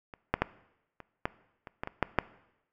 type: clicks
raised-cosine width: 0.5 ms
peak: -28 / -9 / -9 / -29 / -13 / -27 / -18 / -21 / -9 / -7 dBFS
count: 10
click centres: 0.138 / 0.34 / 0.42 / 1.003 / 1.255 / 1.672 / 1.835 / 1.874 / 2.027 / 2.187 s
effects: noise-tail reverb RT60 0.9 s tail -19 dB re dry